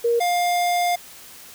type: tone pair in turn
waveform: sine / square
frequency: 470.5 / 705 Hz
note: A#4 / F5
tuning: +16 / +16 cents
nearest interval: perfect fifth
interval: 700 cents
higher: second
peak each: -16 / -19 dBFS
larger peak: first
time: 0.04-0.2 / 0.2-0.96 s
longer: second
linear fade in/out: 10 ms
effects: white hiss -43 dBFS RMS until 1.54 s